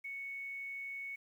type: tone with quantisation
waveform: sine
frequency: 2217 Hz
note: C#7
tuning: in tune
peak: -40 dBFS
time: 0.04-1.16 s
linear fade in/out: 10 ms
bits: 11
effects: none